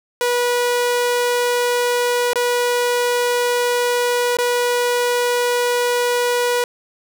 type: tone with dropouts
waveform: sawtooth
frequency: 486.7 Hz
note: B4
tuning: 25 cents flat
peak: -12 dBFS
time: 0.21-6.64 s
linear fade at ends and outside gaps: 1 ms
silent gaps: 2.333-2.357 / 4.37-4.386 s
effects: none